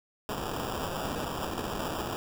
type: noise with sample-and-hold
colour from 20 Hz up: blue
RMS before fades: -34 dBFS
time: 0.29-2.16 s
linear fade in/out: 0 ms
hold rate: 2100 Hz
effects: none